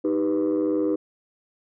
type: chord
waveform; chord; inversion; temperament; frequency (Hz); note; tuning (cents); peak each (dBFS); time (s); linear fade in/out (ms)
sine; Eb augmented; none; equal; 311.1 / 392 / 493.9; Eb4 / G4 / B4; 0 / 0 / 0; -21 / -25 / -25; 0.04-0.96; 10
effects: tanh soft clip ceiling -16 dBFS